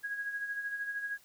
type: tone with tremolo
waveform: sine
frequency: 1650 Hz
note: G#6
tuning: 12 cents flat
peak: -32 dBFS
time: 0.03-1.18 s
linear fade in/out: 20 ms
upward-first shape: sine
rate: 13 Hz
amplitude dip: 55%
effects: white hiss -62 dBFS RMS until 1.24 s